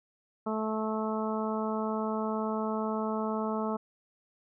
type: harmonic tone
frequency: 217.9 Hz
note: A3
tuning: 17 cents flat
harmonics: 1 / 2 / 3 / 4 / 5 / 6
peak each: -32 / -35 / -37 / -38 / -39 / -40 dBFS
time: 0.46-3.77 s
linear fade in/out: 10 ms
effects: none